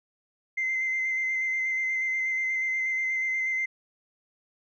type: tone with vibrato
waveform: sine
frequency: 2073 Hz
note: C7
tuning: 17 cents flat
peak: -24 dBFS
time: 0.57-3.66 s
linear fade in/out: 10 ms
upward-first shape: square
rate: 8.3 Hz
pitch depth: 15 cents each way
effects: tanh soft clip ceiling -21 dBFS